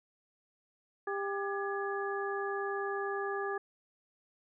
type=harmonic tone with a mistuned harmonic; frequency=397.9 Hz; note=G4; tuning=26 cents sharp; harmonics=1 / 2 / 3 / 4; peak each=-35 / -40 / -40 / -40 dBFS; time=1.07-3.58 s; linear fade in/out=5 ms; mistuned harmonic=4; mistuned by=+99 cents; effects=none

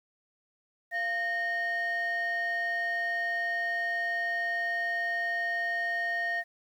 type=tone pair together; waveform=sine; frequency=691 / 1846.9 Hz; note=F5 / A#6; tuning=-19 / -17 cents; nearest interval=octave + perfect fourth; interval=1702 cents; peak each=-32 / -27 dBFS; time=0.91-6.44 s; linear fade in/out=50 ms; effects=tanh soft clip ceiling -25 dBFS + 10-bit

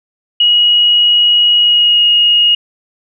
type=tone with pitch glide; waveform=sine; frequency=2900 to 2872 Hz; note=F#7 to F7; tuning=-35 to +48 cents; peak=-6 dBFS; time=0.4-2.55 s; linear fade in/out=5 ms; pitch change=-17 cents; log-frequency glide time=1.59-2.05 s; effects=none

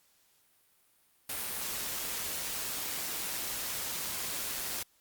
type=noise with amplitude modulation; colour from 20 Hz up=white; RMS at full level=-35 dBFS; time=1.29-4.83 s; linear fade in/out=5 ms; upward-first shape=sine; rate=124 Hz; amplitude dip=25%; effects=white hiss -68 dBFS RMS until 5 s + Opus 48 kbps

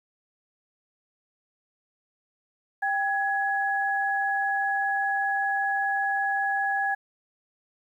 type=tone pair together; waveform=sine; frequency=791 / 1676.1 Hz; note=G5 / G#6; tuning=+15 / +15 cents; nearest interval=octave + minor second; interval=1300 cents; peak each=-26 dBFS; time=2.82-6.95 s; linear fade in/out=10 ms; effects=10-bit

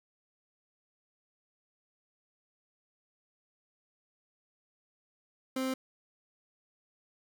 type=tone; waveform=30% pulse; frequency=261.6 Hz; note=C4; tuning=in tune; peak=-28 dBFS; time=5.56-5.74 s; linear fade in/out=5 ms; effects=none

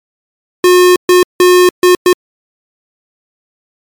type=tone bursts at uneven times; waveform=square; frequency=360 Hz; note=F#4; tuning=47 cents flat; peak=-4 dBFS; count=5; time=0.64-0.96 / 1.09-1.23 / 1.4-1.69 / 1.83-1.95 / 2.06-2.13 s; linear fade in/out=2 ms; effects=MP3 96 kbps

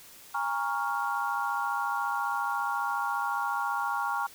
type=chord; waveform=sine; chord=Bb minor seventh; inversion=third; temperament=equal with one note detuned; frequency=817.8 / 932.3 / 1108.7 / 1396.9 Hz; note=Ab5 / Bb5 / Db6 / F6; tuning=-27 / 0 / 0 / 0 cents; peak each=-33 dBFS; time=0.34-4.27 s; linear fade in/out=10 ms; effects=white hiss -51 dBFS RMS until 4.34 s

